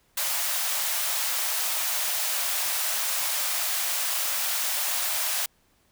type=high-pass noise; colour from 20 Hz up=white; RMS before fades=-27 dBFS; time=0.17-5.46 s; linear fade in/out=5 ms; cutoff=570 Hz; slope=48 dB/octave; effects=pink hiss -65 dBFS RMS until 5.91 s